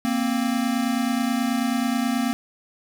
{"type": "tone pair together", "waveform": "square", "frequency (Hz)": [233.1, 262.4], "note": ["A#3", "C4"], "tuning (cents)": [0, 5], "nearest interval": "major second", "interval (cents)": 205, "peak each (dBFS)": [-24, -25], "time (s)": [0.05, 2.33], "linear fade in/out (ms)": 0, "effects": []}